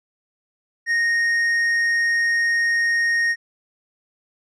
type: tone with tanh clipping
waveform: sine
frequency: 1859 Hz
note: A#6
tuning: 5 cents flat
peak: -18 dBFS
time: 0.86-3.36 s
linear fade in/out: 50 ms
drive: 6 dB
effects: none